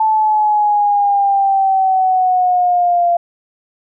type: exponential sweep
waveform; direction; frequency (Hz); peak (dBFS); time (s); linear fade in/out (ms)
sine; down; 878 to 689; -10; 0-3.17; 5
effects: none